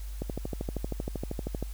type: click train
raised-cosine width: 2 ms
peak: -19 dBFS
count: 19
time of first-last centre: 0.22-1.626 s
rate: 12.8 Hz
effects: added 50 Hz sine -35 dBFS peak until 1.73 s + white hiss -53 dBFS RMS until 1.73 s